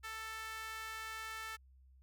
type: tone with high-pass filter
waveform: sawtooth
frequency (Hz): 441.8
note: A4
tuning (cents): +7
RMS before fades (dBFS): -45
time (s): 0.03-1.57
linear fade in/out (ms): 20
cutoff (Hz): 1500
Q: 2.3
effects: added 65 Hz sine -60 dBFS peak until 2.02 s